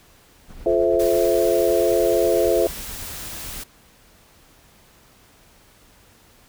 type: noise with tremolo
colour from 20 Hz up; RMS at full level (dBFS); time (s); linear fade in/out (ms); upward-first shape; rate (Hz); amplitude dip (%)
brown; -36; 0.47-3.65; 50; sine; 9.1; 60
type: chord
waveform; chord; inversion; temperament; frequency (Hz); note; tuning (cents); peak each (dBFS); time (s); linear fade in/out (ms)
sine; F major seventh; none; equal with one note detuned; 349.2 / 432.7 / 523.3 / 659.3; F4 / A4 / C5 / E5; 0 / -29 / 0 / 0; -21; 0.66-2.67; 2
type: noise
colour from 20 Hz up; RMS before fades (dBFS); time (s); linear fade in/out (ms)
white; -34; 0.99-3.64; 10
effects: pink hiss -53 dBFS RMS until 6.48 s